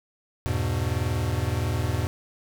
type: chord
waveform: square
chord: E major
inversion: none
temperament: equal with one note detuned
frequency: 82.41 / 101.92 / 123.47 Hz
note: E2 / G#2 / B2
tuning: 0 / -32 / 0 cents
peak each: -29 dBFS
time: 0.46-2.07 s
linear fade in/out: 0 ms
effects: none